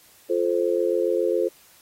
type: chord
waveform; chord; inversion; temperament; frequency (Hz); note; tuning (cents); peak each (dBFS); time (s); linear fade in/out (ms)
sine; F major; none; just; 349.2 / 436.5 / 523.8; F4 / A4 / C5; 0 / -14 / +2; -24; 0.29-1.49; 20
effects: white hiss -54 dBFS RMS until 1.81 s + AAC 48 kbps